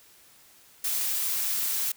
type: noise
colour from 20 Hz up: blue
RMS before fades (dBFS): -28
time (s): 0.84-1.92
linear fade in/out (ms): 5
effects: white hiss -56 dBFS RMS until 1.96 s